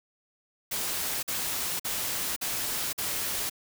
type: noise bursts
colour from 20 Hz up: white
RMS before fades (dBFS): -31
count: 5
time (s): 0.71-3.498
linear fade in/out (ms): 10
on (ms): 520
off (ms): 47
effects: none